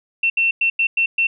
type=tone bursts at uneven times; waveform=sine; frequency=2700 Hz; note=E7; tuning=41 cents sharp; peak=-14 dBFS; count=6; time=0.23-0.3 / 0.37-0.51 / 0.61-0.7 / 0.79-0.87 / 0.97-1.06 / 1.18-1.27 s; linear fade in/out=5 ms; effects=none